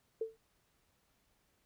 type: tone with exponential decay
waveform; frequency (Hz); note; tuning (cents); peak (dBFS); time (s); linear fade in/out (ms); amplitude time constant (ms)
sine; 446.6; A4; +26; -30; 0.21-0.37; 5; 34
effects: pink hiss -75 dBFS RMS until 1.65 s